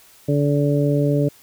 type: harmonic tone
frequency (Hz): 144.3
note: D3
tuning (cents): -30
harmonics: 1 / 2 / 3 / 4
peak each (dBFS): -18 / -21 / -23 / -24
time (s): 0.28-1.29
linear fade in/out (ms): 10
effects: white hiss -50 dBFS RMS until 1.42 s